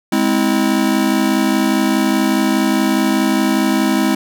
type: chord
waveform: square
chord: Ab augmented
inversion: none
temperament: just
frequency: 207.7 / 259.6 / 324.5 Hz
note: Ab3 / C4 / E4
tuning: 0 / -13 / -27 cents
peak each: -18 dBFS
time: 0.12-4.15 s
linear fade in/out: 5 ms
effects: none